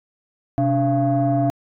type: tone cluster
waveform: sine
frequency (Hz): 128.6 / 288.2 / 683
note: C3 / D4 / F5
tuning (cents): -30 / -33 / -39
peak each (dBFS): -19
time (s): 0.58-1.5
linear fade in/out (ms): 0
effects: tanh soft clip ceiling -11 dBFS